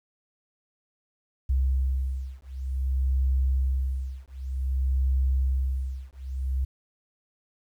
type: beating tone pair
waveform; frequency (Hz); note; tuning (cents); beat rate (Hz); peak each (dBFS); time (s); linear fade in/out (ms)
sine; 65.41 / 65.95; C2 / C2; 0 / +14; 0.54; -26; 1.49-6.65; 10
effects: 10-bit